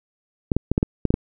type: clicks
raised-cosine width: 3 ms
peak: -5 dBFS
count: 8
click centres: 0.518 / 0.566 / 0.716 / 0.779 / 0.829 / 1.053 / 1.105 / 1.141 s
effects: none